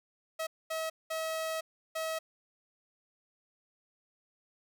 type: tone bursts at uneven times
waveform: sawtooth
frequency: 642 Hz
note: E5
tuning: 46 cents flat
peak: -29 dBFS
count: 4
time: 0.39-0.47 / 0.7-0.9 / 1.1-1.61 / 1.95-2.19 s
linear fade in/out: 10 ms
effects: none